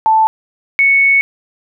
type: tone pair in turn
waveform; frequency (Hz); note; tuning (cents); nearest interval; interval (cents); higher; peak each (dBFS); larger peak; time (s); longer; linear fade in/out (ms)
sine; 880 / 2214; A5 / C#7; 0 / -3; octave + major third; 1597; second; -7; neither; 0.06-0.27 / 0.79-1.21; second; 0
effects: none